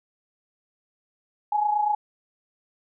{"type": "tone pair together", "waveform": "sine", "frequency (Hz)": [835, 863.4], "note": ["G#5", "A5"], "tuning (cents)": [9, -33], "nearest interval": "minor second", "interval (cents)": 58, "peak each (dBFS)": [-21, -28], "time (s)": [1.52, 1.95], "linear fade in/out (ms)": 5, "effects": []}